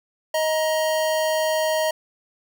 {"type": "tone pair together", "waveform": "square", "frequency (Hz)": [628, 941], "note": ["D#5", "A#5"], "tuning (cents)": [16, 16], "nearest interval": "perfect fifth", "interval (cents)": 700, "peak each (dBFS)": [-21, -28], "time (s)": [0.34, 1.91], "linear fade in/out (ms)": 5, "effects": []}